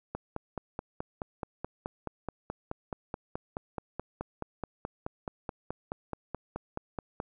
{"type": "click train", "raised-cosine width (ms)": 1, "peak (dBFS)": -20, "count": 34, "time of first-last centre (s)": [0.15, 7.201], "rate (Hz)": 4.68, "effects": []}